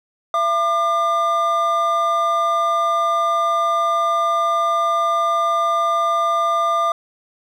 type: tone pair together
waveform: triangle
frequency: 673.5 / 1200 Hz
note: E5 / D6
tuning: +37 / +37 cents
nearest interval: minor seventh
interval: 1000 cents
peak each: -19 / -15 dBFS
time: 0.34-6.92 s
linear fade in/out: 2 ms
effects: none